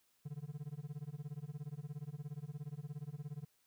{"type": "tone with tremolo", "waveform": "triangle", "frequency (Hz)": 146.83, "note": "D3", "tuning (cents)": 0, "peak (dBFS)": -37, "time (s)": [0.25, 3.45], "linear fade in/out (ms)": 10, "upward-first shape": "sine", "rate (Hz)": 17, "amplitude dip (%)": 100, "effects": ["white hiss -75 dBFS RMS until 3.66 s"]}